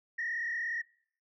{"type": "tone with frequency modulation", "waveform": "sine", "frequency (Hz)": 1864, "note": "A#6", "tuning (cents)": -1, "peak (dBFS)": -31, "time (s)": [0.18, 0.82], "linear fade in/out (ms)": 10, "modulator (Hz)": 37.1, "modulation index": 1.7, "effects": ["noise-tail reverb RT60 0.6 s tail -24 dB re dry", "tanh soft clip ceiling -27 dBFS"]}